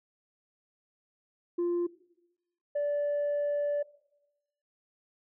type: tone pair in turn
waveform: sine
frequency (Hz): 347.8 / 581.4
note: F4 / D5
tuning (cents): -7 / -18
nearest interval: major sixth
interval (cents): 889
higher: second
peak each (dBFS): -24 / -25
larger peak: first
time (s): 1.58-1.87 / 2.75-3.83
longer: second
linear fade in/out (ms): 10
effects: noise-tail reverb RT60 0.9 s tail -19 dB re dry + tanh soft clip ceiling -25 dBFS